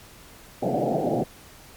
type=band-pass noise; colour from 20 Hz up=white; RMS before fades=-24 dBFS; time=0.62-1.24 s; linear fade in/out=10 ms; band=120 to 780 Hz; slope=96 dB/octave; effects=pink hiss -48 dBFS RMS until 1.76 s + MP3 96 kbps